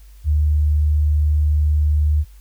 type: tone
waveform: sine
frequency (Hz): 75.2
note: D2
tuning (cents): +42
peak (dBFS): -13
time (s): 0.24-2.25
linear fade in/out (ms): 50
effects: added 50 Hz sine -40 dBFS peak until 2.4 s + white hiss -56 dBFS RMS until 2.4 s